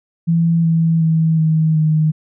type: tone with pitch steps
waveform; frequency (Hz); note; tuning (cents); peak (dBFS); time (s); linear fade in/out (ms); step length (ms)
sine; 166.8 / 163.93 / 161.12 / 158.35 / 155.63; E3 / E3 / E3 / D#3 / D#3; +21 / -9 / -39 / +31 / +1; -11; 0.27-2.12; 20; 370
effects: none